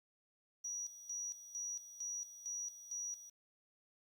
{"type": "tone with tremolo", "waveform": "triangle", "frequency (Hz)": 5800, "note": "F#8", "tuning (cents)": -35, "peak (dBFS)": -37, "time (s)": [0.64, 3.3], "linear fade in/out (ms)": 10, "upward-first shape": "square", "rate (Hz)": 2.2, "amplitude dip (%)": 80, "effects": ["tanh soft clip ceiling -37 dBFS", "11-bit"]}